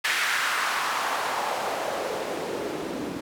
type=noise with band-pass filter sweep; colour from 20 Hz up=white; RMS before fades=-28 dBFS; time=0.04-3.21 s; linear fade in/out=10 ms; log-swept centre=1900 to 260 Hz; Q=1.9; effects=none